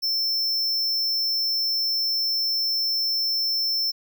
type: tone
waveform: square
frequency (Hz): 5340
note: E8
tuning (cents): +22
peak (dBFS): -22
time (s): 0.02-3.92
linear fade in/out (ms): 20
effects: none